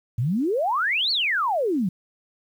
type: exponential two-way sweep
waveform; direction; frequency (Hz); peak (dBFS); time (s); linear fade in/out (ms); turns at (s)
sine; up then down; 106.7 to 4558 to 168.6; -20; 0.18-1.89; 5; 1.11
effects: 9-bit